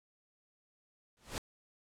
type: noise with exponential growth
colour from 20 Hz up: pink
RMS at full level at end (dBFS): -35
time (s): 1.17-1.38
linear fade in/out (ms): 0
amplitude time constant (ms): 45
effects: low-pass 10000 Hz 12 dB/octave